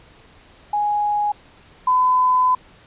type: tone pair in turn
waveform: sine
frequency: 830.6 / 1010.3 Hz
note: G#5 / B5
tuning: 0 / +39 cents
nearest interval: minor third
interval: 339 cents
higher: second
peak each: -17 / -13 dBFS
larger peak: second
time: 0.73-1.32 / 1.87-2.55 s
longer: second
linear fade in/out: 5 ms
effects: pink hiss -49 dBFS RMS until 2.86 s + resampled to 8000 Hz